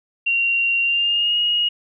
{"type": "tone with pitch glide", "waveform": "sine", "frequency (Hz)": [2758, 2878], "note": ["F7", "F#7"], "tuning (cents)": [-22, -49], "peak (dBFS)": -16, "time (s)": [0.26, 1.69], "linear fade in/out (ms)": 10, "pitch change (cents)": 73, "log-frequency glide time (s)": [0.82, 1.38], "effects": []}